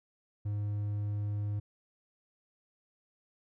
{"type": "tone", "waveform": "triangle", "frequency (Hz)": 103.4, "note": "G#2", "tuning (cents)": -7, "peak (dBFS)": -29, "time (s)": [0.45, 1.6], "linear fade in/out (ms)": 10, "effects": []}